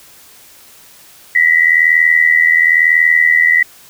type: tone pair together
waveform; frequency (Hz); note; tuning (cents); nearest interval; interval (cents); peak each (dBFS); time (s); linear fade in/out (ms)
sine; 1922 / 2003; B6 / B6; -48 / +24; minor second; 72; -10; 1.35-3.63; 5
effects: white hiss -42 dBFS RMS until 3.89 s